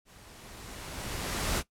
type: noise with level ramp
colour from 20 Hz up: pink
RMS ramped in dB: -55 to -28 dBFS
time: 0.05-1.63 s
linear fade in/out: 50 ms
effects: noise-tail reverb RT60 0.1 s tail -17 dB re dry + low-pass 12000 Hz 12 dB/octave